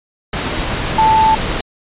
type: tone in noise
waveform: sine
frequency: 880 Hz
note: A5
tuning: in tune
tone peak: -8 dBFS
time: 0.98-1.35 s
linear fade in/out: 5 ms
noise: pink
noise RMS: -19 dBFS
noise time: 0.33-1.61 s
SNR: +8 dB
effects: resampled to 8000 Hz